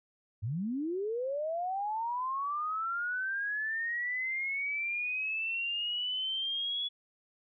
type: linear sweep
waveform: sine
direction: up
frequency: 93.9 to 3400 Hz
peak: -31 dBFS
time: 0.42-6.89 s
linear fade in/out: 20 ms
effects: none